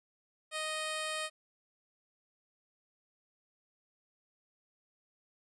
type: tone with low-pass filter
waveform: 10% pulse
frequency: 622.3 Hz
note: D#5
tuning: in tune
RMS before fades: -37 dBFS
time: 0.51-1.3 s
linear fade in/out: 50 ms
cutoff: 8300 Hz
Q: 1.8
effects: none